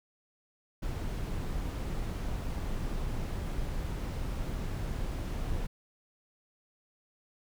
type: noise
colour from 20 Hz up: brown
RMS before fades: -34 dBFS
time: 0.82-5.67 s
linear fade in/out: 10 ms
effects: none